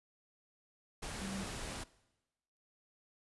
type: tone in noise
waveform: sine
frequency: 193.9 Hz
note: G3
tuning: 19 cents flat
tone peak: -41 dBFS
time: 1.21-1.44 s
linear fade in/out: 10 ms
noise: pink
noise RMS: -43 dBFS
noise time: 1.02-1.84 s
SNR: -1 dB
effects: noise-tail reverb RT60 1.0 s tail -20 dB re dry + resampled to 24000 Hz